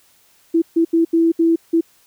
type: tone bursts at uneven times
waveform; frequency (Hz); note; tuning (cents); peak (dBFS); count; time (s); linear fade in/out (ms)
sine; 330.9; E4; +7; -11; 6; 0.54-0.62 / 0.76-0.85 / 0.93-1.05 / 1.13-1.32 / 1.39-1.56 / 1.73-1.81; 10
effects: white hiss -55 dBFS RMS until 2.06 s